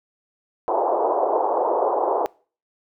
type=band-pass noise; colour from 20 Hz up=white; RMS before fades=-21 dBFS; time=0.68-2.26 s; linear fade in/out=0 ms; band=360 to 950 Hz; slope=48 dB/octave; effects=noise-tail reverb RT60 0.4 s tail -24 dB re dry